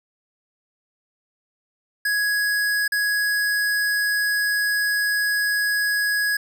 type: tone with dropouts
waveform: square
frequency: 1667 Hz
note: G#6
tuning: 6 cents sharp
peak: -20 dBFS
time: 2.05-6.37 s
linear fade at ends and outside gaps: 5 ms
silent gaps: 2.879-2.92 s
effects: none